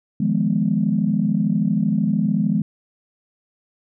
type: chord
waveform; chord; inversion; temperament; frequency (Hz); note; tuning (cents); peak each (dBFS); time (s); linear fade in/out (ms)
sine; F half-diminished seventh; third; equal; 155.56 / 174.61 / 207.7 / 246.9; Eb3 / F3 / Ab3 / Cb4; 0 / 0 / 0 / 0; -24 / -22 / -19 / -24; 0.2-2.62; 5
effects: tanh soft clip ceiling -6 dBFS